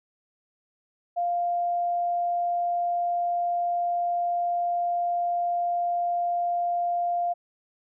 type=tone; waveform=sine; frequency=698.5 Hz; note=F5; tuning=in tune; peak=-23 dBFS; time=1.16-7.34 s; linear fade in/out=20 ms; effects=none